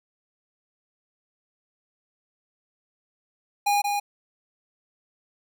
square tone with echo, 817 Hz, G#5, 29 cents flat, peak -20 dBFS, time 3.66-3.82 s, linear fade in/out 10 ms, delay 180 ms, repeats 1, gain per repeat -4 dB, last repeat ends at 4 s, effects none

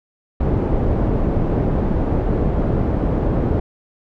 pink low-pass noise, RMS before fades -18 dBFS, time 0.4-3.6 s, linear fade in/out 5 ms, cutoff 530 Hz, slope 12 dB/octave, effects none

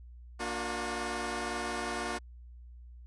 10% pulse chord, Bb augmented, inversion none, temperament equal with one note detuned, 233.1 / 293.7 / 360.7 Hz, Bb3 / D4 / F#4, 0 / 0 / -44 cents, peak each -30 / -32 / -28 dBFS, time 0.39-2.19 s, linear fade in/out 20 ms, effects added 60 Hz sine -47 dBFS peak until 3.06 s + resampled to 24000 Hz

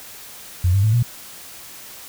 sine tone with pitch steps, 89.3 / 98.51 / 108.68 / 119.89 Hz, F2 / G2 / A2 / A#2, +39 / +9 / -21 / +49 cents, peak -13 dBFS, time 0.64-1.028 s, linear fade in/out 5 ms, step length 97 ms, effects white hiss -39 dBFS RMS until 2.08 s

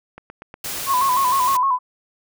click train, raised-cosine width 0.5 ms, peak -22 dBFS, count 9, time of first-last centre 0.18-1.143 s, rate 8.31 Hz
white noise, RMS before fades -28 dBFS, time 0.64-1.57 s, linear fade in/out 5 ms
sine tone with vibrato, 1045 Hz, C6, 2 cents flat, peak -15 dBFS, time 0.86-1.79 s, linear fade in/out 50 ms, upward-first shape square, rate 6.5 Hz, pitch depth 73 cents each way
effects none

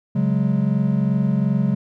triangle chord, C# suspended fourth, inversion none, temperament equal, 138.59 / 185 / 207.7 Hz, C#3 / F#3 / G#3, 0 / 0 / 0 cents, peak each -19 dBFS, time 0.15-1.75 s, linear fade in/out 10 ms, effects none

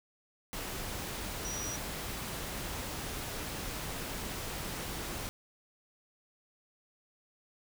sine tone in noise, 5810 Hz, F#8, 32 cents flat, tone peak -38 dBFS, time 1.45-1.76 s, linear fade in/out 0 ms, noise pink, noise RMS -39 dBFS, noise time 0.53-5.29 s, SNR -2 dB, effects none

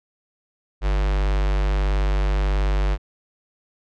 square tone with notch filter, 49.24 Hz, G1, 8 cents sharp, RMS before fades -20 dBFS, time 0.81-2.98 s, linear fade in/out 50 ms, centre 200 Hz, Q 1, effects low-pass 4000 Hz 12 dB/octave

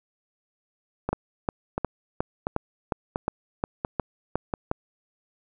two click trains, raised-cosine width 1 ms, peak -12 / -10 dBFS, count 6 / 11, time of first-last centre 1.09-4.538 / 1.13-4.714 s, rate 1.45 / 2.79 Hz, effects none

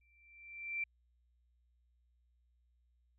sine tone with exponential growth, 2349 Hz, D7, in tune, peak -33 dBFS, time 0.01-0.84 s, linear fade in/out 5 ms, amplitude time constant 180 ms, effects added 60 Hz sine -70 dBFS peak until 3.18 s

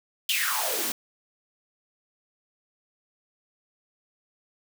white noise with high-pass filter sweep, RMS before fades -27 dBFS, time 0.29-0.92 s, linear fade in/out 2 ms, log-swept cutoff 3200 to 210 Hz, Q 7.3, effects none

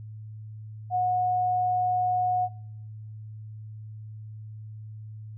sine tone, 729 Hz, F#5, 26 cents flat, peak -22 dBFS, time 0.9-2.49 s, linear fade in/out 50 ms, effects noise-tail reverb RT60 1.0 s tail -24 dB re dry + added 108 Hz sine -38 dBFS peak until 5.37 s

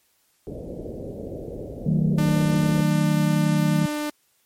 white low-pass noise, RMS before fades -34 dBFS, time 0.47-2.81 s, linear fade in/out 0 ms, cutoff 570 Hz, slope 48 dB/octave
sine chord, D# diminished, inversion none, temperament just, 155.56 / 186.68 / 224 Hz, D#3 / F#3 / A3, 0 / +16 / +31 cents, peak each -20 / -23 / -26 dBFS, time 1.86-3.86 s, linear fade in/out 5 ms
sawtooth tone, 298.4 Hz, D4, 28 cents sharp, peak -21 dBFS, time 2.18-4.1 s, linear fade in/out 5 ms
effects white hiss -65 dBFS RMS until 4.45 s + MP3 64 kbps

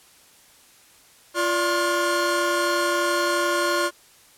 45% pulse tone cluster, 345.8 / 583 / 1069 / 1426 Hz, F4 / D5 / C6 / F6, -17 / -13 / +37 / +36 cents, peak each -26 dBFS, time 1.34-3.91 s, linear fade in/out 50 ms, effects white hiss -53 dBFS RMS until 4.37 s + low-pass 12000 Hz 12 dB/octave

